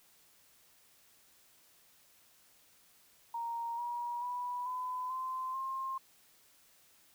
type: tone with pitch steps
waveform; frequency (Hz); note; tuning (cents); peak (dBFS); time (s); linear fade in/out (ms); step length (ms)
sine; 932.3 / 956.9 / 982 / 1007.9 / 1034.5 / 1061.7; A#5 / A#5 / B5 / B5 / C6 / C6; 0 / +45 / -10 / +35 / -20 / +25; -35; 3.34-5.98; 5; 440
effects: white hiss -65 dBFS RMS until 7.14 s